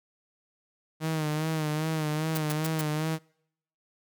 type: tone with vibrato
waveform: sawtooth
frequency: 155.56 Hz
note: D#3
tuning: in tune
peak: -23 dBFS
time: 1-3.19 s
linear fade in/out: 50 ms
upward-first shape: sine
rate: 2.5 Hz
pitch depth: 51 cents each way
type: noise bursts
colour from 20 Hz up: white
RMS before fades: -34 dBFS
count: 4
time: 2.35-2.814 s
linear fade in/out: 5 ms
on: 26 ms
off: 120 ms
effects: noise-tail reverb RT60 0.7 s tail -25 dB re dry